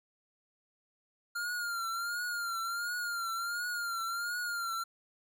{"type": "tone with vibrato", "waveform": "square", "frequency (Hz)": 1400, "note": "F6", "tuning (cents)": 4, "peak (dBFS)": -34, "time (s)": [1.35, 4.84], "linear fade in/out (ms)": 10, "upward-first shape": "triangle", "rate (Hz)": 1.4, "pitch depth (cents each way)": 74, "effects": []}